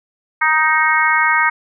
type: harmonic tone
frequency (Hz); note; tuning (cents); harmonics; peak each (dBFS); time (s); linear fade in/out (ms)
312.3; D#4; +7; 3 / 4 / 5 / 6 / 7; -18 / -18 / -18 / -18 / -18; 0.41-1.5; 10
effects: none